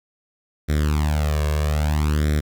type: tone with flanger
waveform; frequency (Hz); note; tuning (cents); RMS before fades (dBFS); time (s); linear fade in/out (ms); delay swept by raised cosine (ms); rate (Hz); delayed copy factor
sawtooth; 75.2; D2; +42; -20; 0.68-2.41; 20; 0.53 to 1.83; 0.61; +0.95
effects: 9-bit